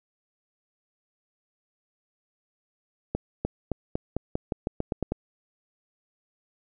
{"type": "accelerating click train", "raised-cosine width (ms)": 2, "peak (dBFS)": -13, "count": 12, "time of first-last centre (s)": [3.15, 5.12], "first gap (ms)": 300, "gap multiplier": 0.89, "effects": []}